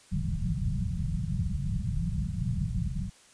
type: low-pass noise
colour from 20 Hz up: white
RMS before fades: -30 dBFS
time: 0.11-3.1 s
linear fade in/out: 20 ms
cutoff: 190 Hz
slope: 96 dB/octave
effects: white hiss -57 dBFS RMS until 3.33 s + resampled to 22050 Hz